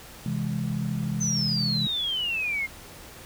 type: chord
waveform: sine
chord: C augmented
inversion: none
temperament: equal with one note detuned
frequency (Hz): 131.42 / 164.81 / 207.7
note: C3 / E3 / G#3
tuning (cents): +8 / 0 / 0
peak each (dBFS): -30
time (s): 0.26-1.87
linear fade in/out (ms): 2
type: exponential sweep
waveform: sine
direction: down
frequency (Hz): 6230 to 2103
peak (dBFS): -25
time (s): 1.2-2.67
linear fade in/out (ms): 20
effects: pink hiss -45 dBFS RMS until 3.25 s